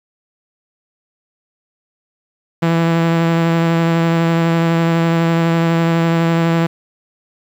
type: tone with vibrato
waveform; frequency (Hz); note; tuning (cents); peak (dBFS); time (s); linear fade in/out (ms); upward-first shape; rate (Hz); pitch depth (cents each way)
sawtooth; 166.3; E3; +16; -8; 2.62-6.67; 10; triangle; 12; 16
effects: low-pass 3000 Hz 12 dB/octave + 7-bit